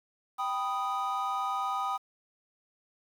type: chord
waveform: triangle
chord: G augmented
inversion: none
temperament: equal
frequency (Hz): 784 / 987.8 / 1244.5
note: G5 / B5 / D#6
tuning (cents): 0 / 0 / 0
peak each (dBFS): -32 / -34 / -30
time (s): 0.38-1.98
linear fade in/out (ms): 20
effects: 9-bit